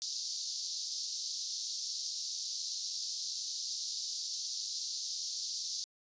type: band-pass noise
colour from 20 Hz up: pink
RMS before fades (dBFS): -39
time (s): 0.02-5.84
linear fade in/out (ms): 0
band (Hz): 4200 to 6400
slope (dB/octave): 48
effects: resampled to 16000 Hz